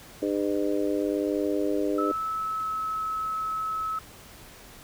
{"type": "harmonic tone", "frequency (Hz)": 101, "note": "G#2", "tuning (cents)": -48, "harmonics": [3, 4, 5, 6], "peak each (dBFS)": [-27, -29, -31, -33], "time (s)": [0.22, 2.12], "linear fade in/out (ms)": 5}
{"type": "tone with pitch glide", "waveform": "sine", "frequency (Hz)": [1305, 1293.7], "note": ["E6", "E6"], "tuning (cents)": [-18, -33], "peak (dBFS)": -27, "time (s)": [1.98, 3.99], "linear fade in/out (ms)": 5, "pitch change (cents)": -15, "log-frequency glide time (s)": [2.22, 2.72]}
{"effects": ["pink hiss -48 dBFS RMS until 4.83 s"]}